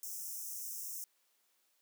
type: high-pass noise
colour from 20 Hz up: white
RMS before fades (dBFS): -43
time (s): 0.03-1.04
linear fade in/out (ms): 0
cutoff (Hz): 5400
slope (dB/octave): 96
effects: white hiss -75 dBFS RMS until 1.81 s + high-pass 300 Hz 12 dB/octave